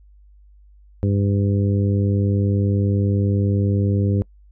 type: harmonic tone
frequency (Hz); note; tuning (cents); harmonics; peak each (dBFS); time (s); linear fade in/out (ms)
100; G2; +35; 1 / 2 / 3 / 4 / 5; -17 / -23 / -27 / -29 / -31; 1.03-4.22; 0
effects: noise-tail reverb RT60 0.1 s tail -25 dB re dry + added 50 Hz sine -46 dBFS peak until 4.51 s